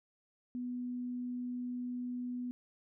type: tone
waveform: sine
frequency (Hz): 246.9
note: B3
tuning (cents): 0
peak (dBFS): -36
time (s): 0.55-2.51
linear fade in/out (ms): 0
effects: none